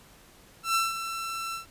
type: tone with ADSR envelope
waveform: sawtooth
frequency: 1341 Hz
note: E6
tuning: 29 cents sharp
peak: -18 dBFS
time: 0.63-1.66 s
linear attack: 120 ms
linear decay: 180 ms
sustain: -10 dB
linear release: 120 ms
effects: pink hiss -55 dBFS RMS until 1.7 s + resampled to 32000 Hz

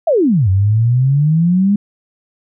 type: exponential two-way sweep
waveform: sine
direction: down then up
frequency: 698.5 to 92.5 to 207.8 Hz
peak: -9 dBFS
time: 0.07-1.76 s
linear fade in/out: 5 ms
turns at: 0.49 s
effects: none

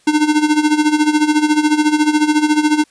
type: tone with tremolo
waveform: square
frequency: 302.8 Hz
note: D#4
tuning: 47 cents flat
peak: -9 dBFS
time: 0.07-2.84 s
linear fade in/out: 5 ms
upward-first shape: sine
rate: 14 Hz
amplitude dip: 75%
effects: white hiss -54 dBFS RMS until 2.9 s + resampled to 22050 Hz

